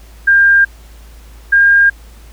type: tone pair in turn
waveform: sine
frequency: 1600 / 1611.1 Hz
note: G6 / G6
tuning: +35 / +47 cents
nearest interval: unison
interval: 12 cents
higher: second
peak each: -5 dBFS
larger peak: neither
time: 0.27-0.65 / 1.52-1.9 s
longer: neither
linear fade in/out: 10 ms
effects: added 55 Hz sine -35 dBFS peak until 2.32 s + pink hiss -45 dBFS RMS until 2.32 s